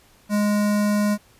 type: tone with notch filter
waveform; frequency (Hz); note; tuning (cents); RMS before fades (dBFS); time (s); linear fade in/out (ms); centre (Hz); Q
square; 207.4; G#3; -2; -20; 0.29-1.18; 50; 3200; 1.5
effects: pink hiss -55 dBFS RMS until 1.39 s + resampled to 32000 Hz